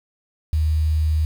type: tone with quantisation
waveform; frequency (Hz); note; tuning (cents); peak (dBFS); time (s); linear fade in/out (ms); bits
sine; 77.78; D#2; 0; -16; 0.53-1.25; 0; 7
effects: none